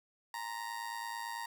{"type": "tone with amplitude modulation", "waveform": "30% pulse", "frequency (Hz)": 932.3, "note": "A#5", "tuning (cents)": 0, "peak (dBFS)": -33, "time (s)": [0.34, 1.46], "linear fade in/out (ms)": 2, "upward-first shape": "sine", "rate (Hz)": 109, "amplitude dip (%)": 70, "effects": []}